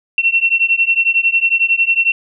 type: beating tone pair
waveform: sine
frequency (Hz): 2709 / 2720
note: E7 / F7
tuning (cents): +47 / -46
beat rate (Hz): 11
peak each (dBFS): -14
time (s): 0.18-2.12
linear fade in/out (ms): 2
effects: none